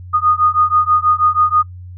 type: beating tone pair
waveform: sine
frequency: 1230 / 1236.2 Hz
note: D#6 / D#6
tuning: -20 / -12 cents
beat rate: 6.2 Hz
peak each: -14 dBFS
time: 0.13-1.63 s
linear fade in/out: 20 ms
effects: noise-tail reverb RT60 0.1 s tail -19 dB re dry + added 90 Hz sine -30 dBFS peak until 1.97 s